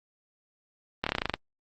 slowing click train, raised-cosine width 0.3 ms, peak -10 dBFS, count 10, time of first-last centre 1.04-1.339 s, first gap 25 ms, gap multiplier 1.07, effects Opus 32 kbps

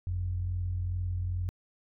sine tone pair together, 48.02 / 90.4 Hz, G1 / F#2, -35 / -40 cents, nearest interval major seventh, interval 1095 cents, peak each -36 / -29 dBFS, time 0.07-1.49 s, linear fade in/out 0 ms, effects tanh soft clip ceiling -22 dBFS

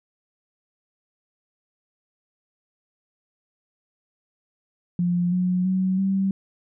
sine tone with pitch steps, 175.8 / 181.47 / 187.33 / 193.38 Hz, F3 / F#3 / F#3 / G3, +12 / -33 / +22 / -23 cents, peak -19 dBFS, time 4.99-6.31 s, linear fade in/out 2 ms, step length 330 ms, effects none

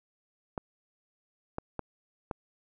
clicks, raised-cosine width 1 ms, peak -19 dBFS, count 4, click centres 0.578 / 1.584 / 1.793 / 2.312 s, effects none

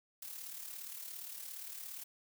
blue noise with amplitude modulation, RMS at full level -44 dBFS, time 0.22-2.04 s, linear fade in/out 5 ms, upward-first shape sine, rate 37.3 Hz, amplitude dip 55%, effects none

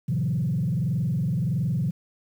sine tone with frequency modulation, 146.83 Hz, D3, in tune, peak -21 dBFS, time 0.08-1.91 s, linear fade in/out 10 ms, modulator 21.5 Hz, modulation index 1.6, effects tanh soft clip ceiling -17 dBFS + 9-bit

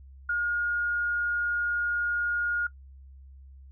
sine tone, 1428 Hz, F6, 38 cents sharp, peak -24 dBFS, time 0.29-2.67 s, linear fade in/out 5 ms, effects noise-tail reverb RT60 0.1 s tail -22 dB re dry + added 67 Hz sine -46 dBFS peak until 3.71 s

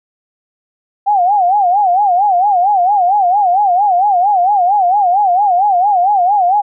sine tone with vibrato, 765 Hz, G5, 42 cents flat, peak -8 dBFS, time 1.06-6.62 s, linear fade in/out 20 ms, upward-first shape sine, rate 4.4 Hz, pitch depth 160 cents each way, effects none

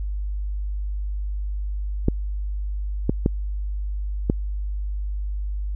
clicks, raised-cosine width 3 ms, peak -5 dBFS, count 4, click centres 2.084 / 3.095 / 3.261 / 4.299 s, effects added 50 Hz sine -24 dBFS peak until 5.75 s

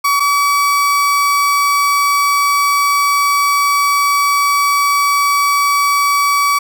35% pulse tone pair in turn, 1135 / 1141.5 Hz, C#6 / D6, +41 / -50 cents, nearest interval unison, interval 9 cents, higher second, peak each -9 dBFS, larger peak neither, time 0.04-0.2 / 0.2-6.59 s, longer second, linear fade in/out 10 ms, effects none

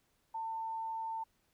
sine tone, 897 Hz, A5, 33 cents sharp, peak -36 dBFS, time 0.34-1.24 s, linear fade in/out 10 ms, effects pink hiss -75 dBFS RMS until 1.53 s

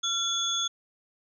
sine tone cluster, 1375 / 3439 / 6480 Hz, F6 / A7 / G#8, -27 / -40 / -43 cents, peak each -35 / -27 / -32 dBFS, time 0.03-0.68 s, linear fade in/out 10 ms, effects none

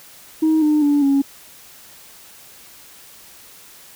sine tone with pitch steps, 315.5 / 302.1 / 289.3 / 277 Hz, D#4 / D4 / D4 / C#4, +24 / +49 / -26 / -1 cents, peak -11 dBFS, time 0.42-1.22 s, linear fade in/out 10 ms, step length 200 ms, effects tanh soft clip ceiling -10 dBFS + white hiss -44 dBFS RMS until 3.95 s

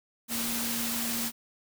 sine tone in noise, 233.1 Hz, A#3, in tune, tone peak -35 dBFS, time 0.28-1.32 s, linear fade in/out 50 ms, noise white, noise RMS -32 dBFS, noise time 0.28-1.32 s, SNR -6 dB, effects none

